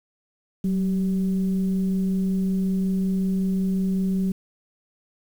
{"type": "tone with frequency modulation", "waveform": "sine", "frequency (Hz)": 188.3, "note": "F#3", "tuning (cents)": 31, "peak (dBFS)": -20, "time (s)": [0.64, 4.32], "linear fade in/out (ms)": 5, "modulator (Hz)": 201, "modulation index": 0.32, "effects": ["8-bit"]}